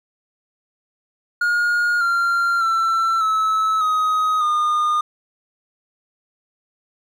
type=tone with pitch steps; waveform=triangle; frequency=1429 / 1384.3 / 1341 / 1299.1 / 1258.5 / 1219.1 Hz; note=F6 / F6 / E6 / E6 / D#6 / D#6; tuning=+39 / -16 / +29 / -26 / +19 / -36 cents; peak=-14 dBFS; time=1.41-5.01 s; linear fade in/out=5 ms; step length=600 ms; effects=none